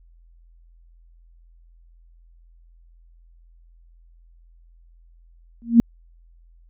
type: tone with exponential growth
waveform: sine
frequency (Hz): 233.1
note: A#3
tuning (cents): 0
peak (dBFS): -4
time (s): 5.62-5.8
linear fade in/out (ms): 0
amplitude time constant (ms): 38
effects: added 42 Hz sine -49 dBFS peak until 6.69 s